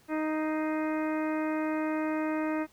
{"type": "harmonic tone with a mistuned harmonic", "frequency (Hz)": 311.1, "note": "D#4", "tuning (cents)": 0, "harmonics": [1, 2, 3, 4, 5, 6, 7, 8], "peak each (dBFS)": [-29, -35, -39, -41, -43, -45, -46, -47], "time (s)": [0.08, 2.67], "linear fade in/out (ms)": 50, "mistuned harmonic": 7, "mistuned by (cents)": -58, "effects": ["pink hiss -62 dBFS RMS until 2.72 s"]}